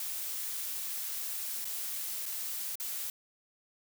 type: noise with dropouts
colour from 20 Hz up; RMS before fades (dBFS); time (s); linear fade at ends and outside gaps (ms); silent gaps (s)
blue; -37; 0-3.1; 2; 1.646-1.652 / 2.257-2.261 / 2.755-2.799
effects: none